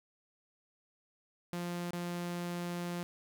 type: tone with dropouts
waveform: sawtooth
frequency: 174.6 Hz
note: F3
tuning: in tune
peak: -32 dBFS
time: 1.53-3.03 s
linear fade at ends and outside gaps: 0 ms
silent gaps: 1.907-1.933 s
effects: 12-bit